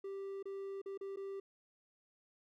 triangle tone with dropouts, 392 Hz, G4, in tune, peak -39 dBFS, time 0.04-1.4 s, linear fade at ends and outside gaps 5 ms, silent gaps 0.428-0.455 / 0.817-0.859 / 0.976-1.01 / 1.161-1.17 s, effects none

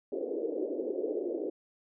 pink band-pass noise, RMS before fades -34 dBFS, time 0.12-1.5 s, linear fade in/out 5 ms, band 310 to 530 Hz, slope 48 dB/octave, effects none

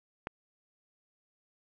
click, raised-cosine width 0.5 ms, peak -20 dBFS, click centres 0.271 s, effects none

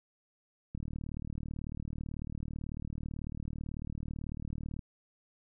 click train, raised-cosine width 5 ms, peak -27 dBFS, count 155, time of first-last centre 0.75-4.792 s, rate 38.1 Hz, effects none

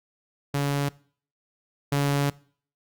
sawtooth tone pair in turn, 141.9 / 141.9 Hz, C#3 / C#3, +41 / +41 cents, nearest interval unison, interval 0 cents, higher neither, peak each -19 / -17 dBFS, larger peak second, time 0.54-0.89 / 1.92-2.3 s, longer second, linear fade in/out 5 ms, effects noise-tail reverb RT60 0.5 s tail -22 dB re dry + Opus 48 kbps

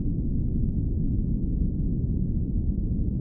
pink low-pass noise, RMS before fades -25 dBFS, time 0-3.2 s, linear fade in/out 2 ms, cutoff 260 Hz, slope 24 dB/octave, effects none

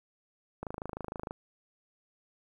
click train, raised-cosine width 1 ms, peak -23 dBFS, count 19, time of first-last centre 0.63-1.309 s, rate 26.5 Hz, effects 10-bit

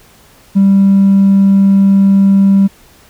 sine tone with hard clipping, 196 Hz, G3, in tune, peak -5 dBFS, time 0.55-2.68 s, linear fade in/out 20 ms, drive 1 dB, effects pink hiss -44 dBFS RMS until 3.09 s

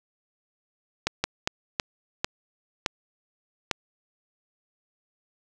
slowing click train, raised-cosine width 0.2 ms, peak -6 dBFS, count 7, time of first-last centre 1.07-3.712 s, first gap 170 ms, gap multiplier 1.38, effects none

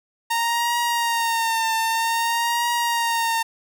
sawtooth tone with vibrato, 923 Hz, A#5, 17 cents flat, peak -16 dBFS, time 0.3-3.43 s, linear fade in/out 10 ms, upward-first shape triangle, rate 0.52 Hz, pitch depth 53 cents each way, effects none

